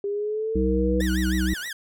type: linear sweep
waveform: sine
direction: up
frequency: 400 to 490.9 Hz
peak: -24 dBFS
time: 0.04-1.01 s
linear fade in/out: 2 ms
type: harmonic tone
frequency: 63.2 Hz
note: B1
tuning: 41 cents sharp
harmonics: 1 / 3 / 5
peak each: -24 / -25 / -26 dBFS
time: 0.55-1.54 s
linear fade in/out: 5 ms
type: tone with vibrato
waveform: sawtooth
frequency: 1674 Hz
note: G#6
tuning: 13 cents sharp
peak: -27 dBFS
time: 1-1.73 s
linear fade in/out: 5 ms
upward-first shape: sine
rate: 6.3 Hz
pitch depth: 270 cents each way
type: click train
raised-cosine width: 0.3 ms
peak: -32 dBFS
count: 43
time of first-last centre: 1.02-1.675 s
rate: 64.1 Hz
effects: none